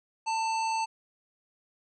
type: harmonic tone with a mistuned harmonic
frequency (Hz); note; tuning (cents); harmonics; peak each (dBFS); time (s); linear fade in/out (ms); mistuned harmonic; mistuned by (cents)
894; A5; +27; 1 / 3 / 5 / 7 / 9; -27 / -37 / -41 / -44 / -46; 0.26-0.86; 20; 3; -22
effects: none